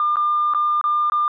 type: tone with dropouts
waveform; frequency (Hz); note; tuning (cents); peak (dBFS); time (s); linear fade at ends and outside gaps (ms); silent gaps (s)
sine; 1201; D6; +38; -15; 0-1.28; 1; 0.158-0.168 / 0.537-0.547 / 0.813-0.84 / 1.099-1.12
effects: tanh soft clip ceiling -11 dBFS